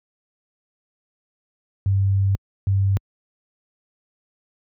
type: tone bursts at uneven times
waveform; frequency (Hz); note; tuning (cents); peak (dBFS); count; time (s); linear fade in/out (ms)
sine; 97.8; G2; -4; -15; 2; 1.86-2.35 / 2.67-2.97; 0
effects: high-pass 60 Hz 12 dB/octave